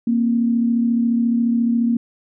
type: tone pair together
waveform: sine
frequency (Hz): 233.1 / 267.4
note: A#3 / C4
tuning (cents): 0 / +38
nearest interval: major second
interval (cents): 238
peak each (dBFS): -15 / -25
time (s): 0.07-1.97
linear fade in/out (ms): 5
effects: none

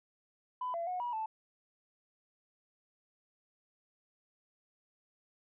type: tone with pitch steps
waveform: sine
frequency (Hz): 1001 / 678 / 728 / 966 / 878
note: B5 / E5 / F#5 / B5 / A5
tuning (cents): +23 / +49 / -28 / -39 / -4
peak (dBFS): -33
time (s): 0.61-1.26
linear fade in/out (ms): 5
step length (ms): 130
effects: tanh soft clip ceiling -29 dBFS

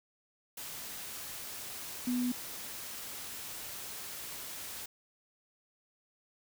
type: tone in noise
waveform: sine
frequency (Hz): 246.9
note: B3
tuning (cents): 0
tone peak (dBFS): -29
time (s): 2.07-2.32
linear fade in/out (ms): 5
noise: white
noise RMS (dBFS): -43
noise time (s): 0.57-4.86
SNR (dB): +11
effects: none

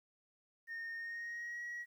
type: tone with pitch glide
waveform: sine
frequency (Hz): 1836 to 1911.8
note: A#6 to A#6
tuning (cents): -27 to +43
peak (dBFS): -39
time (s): 0.67-1.86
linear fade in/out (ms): 50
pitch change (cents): +70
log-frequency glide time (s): 0.96-1.63
effects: tanh soft clip ceiling -39 dBFS + 12-bit

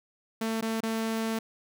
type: tone with dropouts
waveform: sawtooth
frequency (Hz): 223.7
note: A3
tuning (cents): +29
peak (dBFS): -24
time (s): 0.41-1.39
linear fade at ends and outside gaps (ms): 5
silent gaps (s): 0.611-0.623 / 0.806-0.832
effects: none

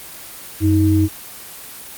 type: tone pair together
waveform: sine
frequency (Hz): 93.9 / 315.8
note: F#2 / D#4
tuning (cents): +26 / +26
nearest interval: octave + major sixth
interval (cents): 2100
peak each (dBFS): -14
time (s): 0.6-1.09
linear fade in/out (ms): 50
effects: white hiss -35 dBFS RMS until 1.97 s + Opus 24 kbps

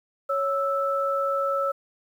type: tone pair together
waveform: sine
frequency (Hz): 554 / 1317.6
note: C#5 / E6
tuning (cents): -1 / -1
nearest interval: octave + minor third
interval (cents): 1500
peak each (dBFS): -25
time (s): 0.29-1.72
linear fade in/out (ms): 10
effects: 9-bit

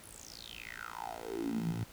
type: tone with high-pass filter sweep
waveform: 10% pulse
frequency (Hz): 57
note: A#1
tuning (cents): -38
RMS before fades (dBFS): -40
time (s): 0.02-1.84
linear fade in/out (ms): 10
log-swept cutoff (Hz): 11000 to 110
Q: 8.2
effects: pink hiss -55 dBFS RMS until 1.92 s

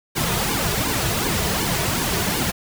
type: noise with flanger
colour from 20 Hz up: pink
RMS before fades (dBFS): -22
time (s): 0.15-2.52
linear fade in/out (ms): 20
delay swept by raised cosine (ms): 1.5 to 3.8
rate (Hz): 2.7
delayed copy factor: -0.75
effects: none

